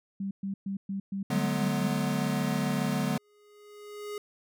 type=tone bursts; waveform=sine; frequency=196 Hz; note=G3; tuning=in tune; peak=-30 dBFS; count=8; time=0.2-1.92 s; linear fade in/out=5 ms; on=110 ms; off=120 ms
type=chord; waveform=square; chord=G# half-diminished seventh; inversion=second; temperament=equal with one note detuned; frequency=146.83 / 185 / 212 / 246.9 Hz; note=D3 / F#3 / G#3 / B3; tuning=0 / 0 / +36 / 0 cents; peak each=-33 dBFS; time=1.3-3.18 s; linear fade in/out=5 ms
type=tone with exponential growth; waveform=square; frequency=415.3 Hz; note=G#4; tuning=in tune; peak=-34 dBFS; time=2.93-4.18 s; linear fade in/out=2 ms; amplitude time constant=270 ms
effects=none